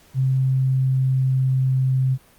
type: tone with pitch glide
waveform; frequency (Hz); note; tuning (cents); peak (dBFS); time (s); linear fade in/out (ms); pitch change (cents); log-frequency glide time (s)
sine; 131.8 to 130.97; C3 to C3; +13 to +2; -16; 0.14-2.18; 50; -11; 0.36-1.79
effects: pink hiss -53 dBFS RMS until 2.38 s + Opus 48 kbps